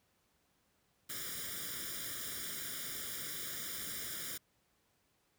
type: noise with comb filter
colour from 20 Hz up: white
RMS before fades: -42 dBFS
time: 1.09-4.38 s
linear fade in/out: 10 ms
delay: 0.57 ms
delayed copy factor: +1
effects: pink hiss -75 dBFS RMS until 5.38 s + high-pass 60 Hz 12 dB/octave